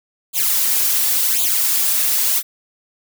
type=noise with flanger; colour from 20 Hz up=blue; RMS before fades=-17 dBFS; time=0.33-2.43 s; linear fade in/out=50 ms; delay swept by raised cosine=0.27 to 5.07 ms; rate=0.92 Hz; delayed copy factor=+1; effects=none